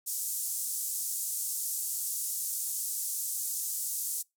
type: band-pass noise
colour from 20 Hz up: pink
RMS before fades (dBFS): -34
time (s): 0.06-4.23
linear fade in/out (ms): 20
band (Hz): 7100 to 15000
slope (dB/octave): 24
effects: noise-tail reverb RT60 0.2 s tail -25 dB re dry